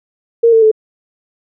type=tone with pitch steps; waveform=sine; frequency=464 / 449.5 / 435.4 Hz; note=A#4 / A4 / A4; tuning=-8 / +37 / -18 cents; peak=-5 dBFS; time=0.43-0.715 s; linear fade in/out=10 ms; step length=95 ms; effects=none